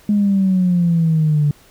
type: exponential sweep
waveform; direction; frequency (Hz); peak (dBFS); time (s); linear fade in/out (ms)
sine; down; 209.5 to 145; -11; 0.09-1.51; 2
effects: tanh soft clip ceiling -7 dBFS + pink hiss -49 dBFS RMS until 1.7 s